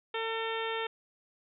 harmonic tone, 450 Hz, A4, 39 cents sharp, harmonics 1 / 2 / 3 / 4 / 5 / 6 / 7 / 8, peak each -35 / -38 / -40 / -41 / -42 / -43 / -43 / -44 dBFS, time 0.14-0.87 s, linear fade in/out 5 ms, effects none

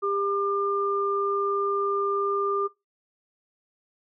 sine tone pair together, 400.1 / 1199 Hz, G4 / D6, +35 / +36 cents, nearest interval octave + perfect fifth, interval 1901 cents, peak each -26 dBFS, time 0.02-2.68 s, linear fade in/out 20 ms, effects noise-tail reverb RT60 0.2 s tail -20 dB re dry

